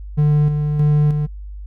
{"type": "tone with tremolo", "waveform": "triangle", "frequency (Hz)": 148.9, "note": "D3", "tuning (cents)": 24, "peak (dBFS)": -9, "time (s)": [0.17, 1.27], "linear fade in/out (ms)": 20, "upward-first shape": "square", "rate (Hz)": 1.6, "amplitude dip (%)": 45, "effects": ["noise-tail reverb RT60 0.1 s tail -26 dB re dry", "added 50 Hz sine -29 dBFS peak until 1.66 s"]}